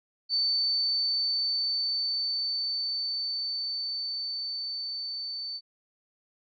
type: tone with level ramp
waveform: sine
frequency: 4532 Hz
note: C#8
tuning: 37 cents sharp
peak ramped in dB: -23 to -33 dBFS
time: 0.29-5.61 s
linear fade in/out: 50 ms
effects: none